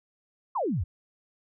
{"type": "exponential sweep", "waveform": "sine", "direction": "down", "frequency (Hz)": [1174.7, 69.3], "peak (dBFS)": -25, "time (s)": [0.55, 0.84], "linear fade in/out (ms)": 10, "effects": []}